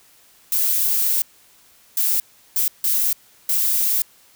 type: noise bursts at uneven times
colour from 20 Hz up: violet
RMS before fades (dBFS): -19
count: 5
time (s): 0.52-1.22 / 1.97-2.2 / 2.56-2.68 / 2.84-3.13 / 3.49-4.02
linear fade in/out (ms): 2
effects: white hiss -53 dBFS RMS until 4.35 s